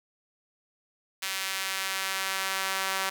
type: tone with high-pass filter sweep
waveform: sawtooth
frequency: 191.8 Hz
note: G3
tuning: 37 cents flat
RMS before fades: -31 dBFS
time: 1.22-3.1 s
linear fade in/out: 10 ms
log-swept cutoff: 2200 to 1100 Hz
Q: 0.88
effects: none